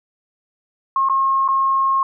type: tone with dropouts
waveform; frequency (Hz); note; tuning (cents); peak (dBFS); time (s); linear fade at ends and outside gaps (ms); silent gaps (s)
sine; 1078; C#6; -49; -14; 0.96-2.03; 2; 1.088-1.097 / 1.479-1.486
effects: none